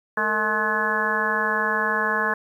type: harmonic tone with a mistuned harmonic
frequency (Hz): 213.3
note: G#3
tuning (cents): +46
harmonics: 1 / 2 / 3 / 4 / 5 / 6 / 7 / 8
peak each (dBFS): -33 / -30 / -32 / -31 / -26 / -34 / -28 / -24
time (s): 0.17-2.34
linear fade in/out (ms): 5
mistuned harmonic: 2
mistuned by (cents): +96
effects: 9-bit